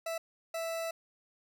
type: tone bursts at uneven times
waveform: 40% pulse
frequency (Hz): 659.3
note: E5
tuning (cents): 0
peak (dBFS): -33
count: 2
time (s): 0.06-0.18 / 0.54-0.91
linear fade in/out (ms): 5
effects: none